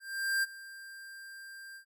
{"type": "tone with ADSR envelope", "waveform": "square", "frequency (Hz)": 1587, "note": "G6", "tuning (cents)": 21, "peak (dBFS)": -27, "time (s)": [0, 1.85], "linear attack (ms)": 430, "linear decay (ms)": 25, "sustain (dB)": -19, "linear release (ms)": 91, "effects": []}